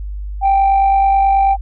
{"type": "tone with amplitude modulation", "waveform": "sine", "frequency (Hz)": 784, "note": "G5", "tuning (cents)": 0, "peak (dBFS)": -6, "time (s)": [0.41, 1.57], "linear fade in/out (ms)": 50, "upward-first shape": "sine", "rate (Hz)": 49.3, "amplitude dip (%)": 35, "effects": ["tanh soft clip ceiling -7 dBFS", "added 50 Hz sine -22 dBFS peak until 1.61 s"]}